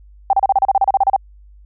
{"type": "tone bursts", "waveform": "sine", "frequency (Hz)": 784, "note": "G5", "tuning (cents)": 0, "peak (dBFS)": -9, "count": 14, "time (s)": [0.3, 1.163], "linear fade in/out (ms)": 2, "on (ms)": 31, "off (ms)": 33, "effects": ["added 50 Hz sine -41 dBFS peak until 1.65 s"]}